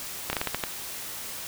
slowing click train, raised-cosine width 0.3 ms, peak -10 dBFS, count 7, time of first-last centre 0.3-0.638 s, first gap 30 ms, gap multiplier 1.25, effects white hiss -37 dBFS RMS until 1.47 s

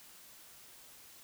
silence, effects white hiss -56 dBFS RMS until 1.23 s

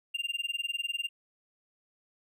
triangle tone with tremolo, 2794 Hz, F7, in tune, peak -26 dBFS, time 0.14-1.09 s, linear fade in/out 10 ms, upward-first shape sine, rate 20 Hz, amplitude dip 100%, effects none

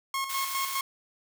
sawtooth tone with tremolo, 1084 Hz, C#6, 39 cents flat, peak -24 dBFS, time 0.14-0.81 s, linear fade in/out 2 ms, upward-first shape square, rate 4.9 Hz, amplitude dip 55%
white high-pass noise, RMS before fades -36 dBFS, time 0.29-0.81 s, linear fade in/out 10 ms, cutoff 1400 Hz, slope 12 dB/octave
effects none

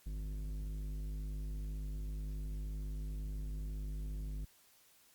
triangle tone with tanh clipping, 51 Hz, G#1, 31 cents flat, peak -40 dBFS, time 0.06-4.45 s, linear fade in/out 5 ms, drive 16 dB, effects white hiss -66 dBFS RMS until 5.14 s + Opus 48 kbps

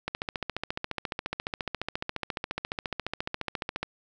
click train, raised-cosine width 0.3 ms, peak -14 dBFS, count 55, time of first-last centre 0.08-3.83 s, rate 14.4 Hz, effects none

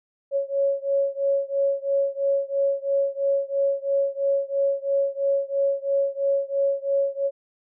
sine beating tone pair, 553 / 556 Hz, C#5 / C#5, -4 / +5 cents, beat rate 3 Hz, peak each -23 / -24 dBFS, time 0.31-7.31 s, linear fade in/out 50 ms, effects none

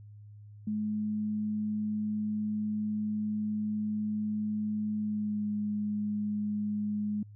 sine tone with pitch glide, 212.2 to 208.8 Hz, G#3 to G#3, +38 to +10 cents, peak -29 dBFS, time 0.67-7.23 s, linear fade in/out 5 ms, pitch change -28 cents, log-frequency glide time 4.98-5.46 s, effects added 104 Hz sine -47 dBFS peak until 7.35 s

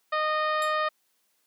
harmonic tone, 616 Hz, D#5, 17 cents flat, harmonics 1 / 2 / 3 / 4 / 5 / 6 / 7 / 8, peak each -29 / -26 / -32 / -40 / -43 / -42 / -45 / -49 dBFS, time 0.12-0.89 s, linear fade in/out 10 ms
20% pulse tone with exponential decay, 3729 Hz, A#7, in tune, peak -26 dBFS, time 0.62-0.77 s, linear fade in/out 1 ms, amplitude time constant 32 ms
effects white hiss -71 dBFS RMS until 1.46 s + high-pass 200 Hz 12 dB/octave

